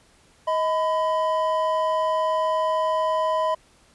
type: tone pair together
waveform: triangle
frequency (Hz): 631.9 / 1003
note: D#5 / B5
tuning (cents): +27 / +26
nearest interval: minor sixth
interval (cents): 799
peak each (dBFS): -21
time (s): 0.47-3.55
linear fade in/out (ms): 10
effects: pink hiss -57 dBFS RMS until 3.94 s + resampled to 24000 Hz